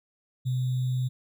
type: tone with sample-and-hold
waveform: sine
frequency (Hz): 127.2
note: C3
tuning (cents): -48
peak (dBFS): -24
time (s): 0.45-1.09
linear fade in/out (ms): 20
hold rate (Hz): 3675
effects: none